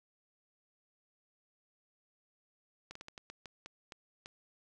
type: slowing click train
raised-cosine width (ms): 0.2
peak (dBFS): -29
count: 10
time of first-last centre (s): 2.91-4.259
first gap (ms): 44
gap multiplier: 1.29
effects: none